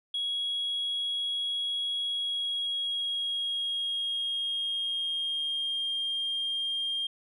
sine tone with pitch glide, 3322 to 3211 Hz, G#7 to G7, 0 to +41 cents, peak -27 dBFS, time 0.14-7.07 s, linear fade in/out 5 ms, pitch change -59 cents, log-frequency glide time 2.02-5.93 s, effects tanh soft clip ceiling -25 dBFS

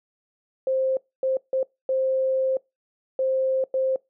sine tone bursts at uneven times, 526 Hz, C5, 9 cents sharp, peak -20 dBFS, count 6, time 0.67-0.97 / 1.23-1.37 / 1.53-1.63 / 1.89-2.57 / 3.19-3.64 / 3.74-3.96 s, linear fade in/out 2 ms, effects noise-tail reverb RT60 0.2 s tail -23 dB re dry

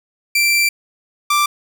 sawtooth tone pair in turn, 2349 / 1177.1 Hz, D7 / D6, 0 / +4 cents, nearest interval octave, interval 1196 cents, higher first, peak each -9 dBFS, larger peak neither, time 0.35-0.69 / 1.3-1.46 s, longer first, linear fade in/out 5 ms, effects none

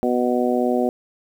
harmonic tone, 123.47 Hz, B2, in tune, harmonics 2 / 3 / 4 / 5 / 6, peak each -21 / -23 / -24 / -25 / -26 dBFS, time 0.03-0.89 s, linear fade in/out 0 ms, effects 8-bit

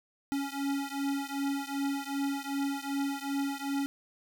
square beating tone pair, 277.2 / 279.8 Hz, C#4 / C#4, 0 / +16 cents, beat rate 2.6 Hz, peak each -34 / -35 dBFS, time 0.32-3.86 s, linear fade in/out 0 ms, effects none

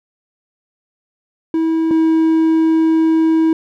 triangle tone pair in turn, 323.9 / 322 Hz, E4 / E4, -30 / -41 cents, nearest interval unison, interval 11 cents, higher first, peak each -11 / -8 dBFS, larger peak second, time 1.54-1.91 / 1.91-3.53 s, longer second, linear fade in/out 2 ms, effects none

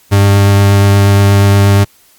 40% pulse tone with vibrato, 100 Hz, G2, 35 cents sharp, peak -4 dBFS, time 0.11-1.85 s, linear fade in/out 20 ms, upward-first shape triangle, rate 8.4 Hz, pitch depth 10 cents each way, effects white hiss -47 dBFS RMS until 2.18 s + Opus 48 kbps

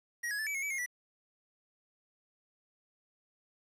square tone with pitch steps, 1896 / 1673 / 1750 / 2297 / 2169 / 2293 / 2146 / 1958 Hz, A#6 / G#6 / A6 / D7 / C#7 / D7 / C7 / B6, +29 / +12 / -10 / -39 / -38 / -42 / +43 / -15 cents, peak -34 dBFS, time 0.23-0.862 s, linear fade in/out 10 ms, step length 79 ms, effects resampled to 32000 Hz + 10-bit

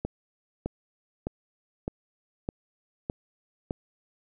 click train, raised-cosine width 2 ms, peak -16 dBFS, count 7, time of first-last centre 0.05-3.709 s, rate 1.64 Hz, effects none

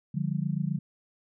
sine chord, D diminished, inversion none, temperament equal with one note detuned, 146.83 / 174.61 / 202.3 Hz, D3 / F3 / Ab3, 0 / 0 / -45 cents, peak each -30 / -30 / -34 dBFS, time 0.14-0.79 s, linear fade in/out 10 ms, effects none

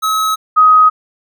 square / sine tone pair in turn, 1283 / 1258 Hz, E6 / D#6, -47 / +19 cents, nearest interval unison, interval 34 cents, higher first, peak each -13 / -4 dBFS, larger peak second, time 0.02-0.36 / 0.56-0.9 s, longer neither, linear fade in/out 20 ms, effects none

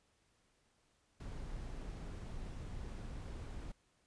brown noise, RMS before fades -45 dBFS, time 1.2-3.72 s, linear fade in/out 5 ms, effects pink hiss -75 dBFS RMS until 4.06 s + resampled to 22050 Hz

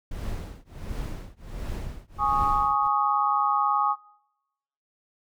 brown noise with tremolo, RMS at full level -30 dBFS, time 0.11-2.88 s, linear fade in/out 5 ms, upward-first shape triangle, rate 1.4 Hz, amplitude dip 100%
sine chord, Ab suspended fourth, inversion none, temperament just, 830.6 / 1107.5 / 1245.9 Hz, Ab5 / Db6 / Eb6, 0 / -2 / +2 cents, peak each -25 dBFS, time 2.18-3.96 s, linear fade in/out 50 ms
effects noise-tail reverb RT60 1.0 s tail -26 dB re dry

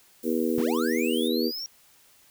harmonic tone, 80.7 Hz, E2, 36 cents flat, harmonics 3 / 4 / 5 / 6, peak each -27 / -28 / -29 / -30 dBFS, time 0.23-1.52 s, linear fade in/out 50 ms
violet noise, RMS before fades -43 dBFS, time 0.23-1.28 s, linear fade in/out 0 ms
square linear sweep, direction up, 124.2 to 5650 Hz, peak -32 dBFS, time 0.58-1.66 s, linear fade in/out 0 ms
effects white hiss -58 dBFS RMS until 2.3 s

